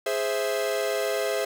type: chord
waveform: 45% pulse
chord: Ab augmented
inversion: none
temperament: equal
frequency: 415.3 / 523.3 / 659.3 Hz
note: Ab4 / C5 / E5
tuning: 0 / 0 / 0 cents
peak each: -29 dBFS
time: 0.06-1.45 s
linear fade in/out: 5 ms
effects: none